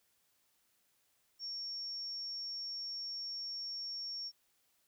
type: tone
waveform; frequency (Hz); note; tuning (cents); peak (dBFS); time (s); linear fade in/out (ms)
sine; 5500; F8; -27; -39; 1.39-4.32; 50
effects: white hiss -75 dBFS RMS until 4.87 s